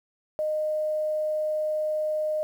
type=tone with quantisation; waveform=sine; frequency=615 Hz; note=D#5; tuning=20 cents flat; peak=-24 dBFS; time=0.39-2.43 s; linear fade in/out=0 ms; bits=9; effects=none